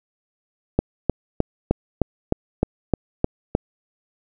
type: click train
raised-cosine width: 2 ms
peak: -3 dBFS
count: 10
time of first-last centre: 0.79-3.551 s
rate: 3.26 Hz
effects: none